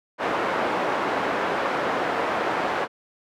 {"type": "band-pass noise", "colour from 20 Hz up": "pink", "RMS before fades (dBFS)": -25, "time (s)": [0.18, 2.88], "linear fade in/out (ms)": 50, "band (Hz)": [410, 1500], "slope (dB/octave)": 12, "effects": []}